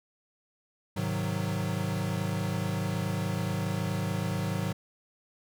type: chord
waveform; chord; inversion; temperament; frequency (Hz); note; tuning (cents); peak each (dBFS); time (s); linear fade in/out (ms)
square; Ab dominant seventh; none; equal; 103.83 / 130.81 / 155.56 / 185; Ab2 / C3 / Eb3 / Gb3; 0 / 0 / 0 / 0; -34 / -38 / -35 / -34; 0.96-4.73; 10
effects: none